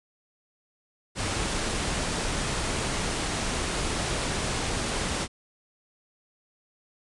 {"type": "low-pass noise", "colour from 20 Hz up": "pink", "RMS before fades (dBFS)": -29, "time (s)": [1.15, 5.28], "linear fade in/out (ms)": 50, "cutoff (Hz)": 10000, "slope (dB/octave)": 96, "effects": []}